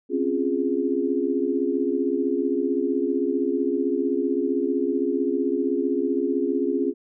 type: chord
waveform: sine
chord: Db major seventh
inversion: third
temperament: equal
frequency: 261.6 / 277.2 / 349.2 / 415.3 Hz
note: C4 / Db4 / F4 / Ab4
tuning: 0 / 0 / 0 / 0 cents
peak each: -27 / -26 / -26 / -26 dBFS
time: 0.09-6.94 s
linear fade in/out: 50 ms
effects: none